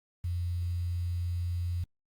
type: tone with quantisation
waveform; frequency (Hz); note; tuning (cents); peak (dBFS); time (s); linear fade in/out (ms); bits
sine; 87.31; F2; 0; -29; 0.24-1.84; 5; 9
effects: Opus 32 kbps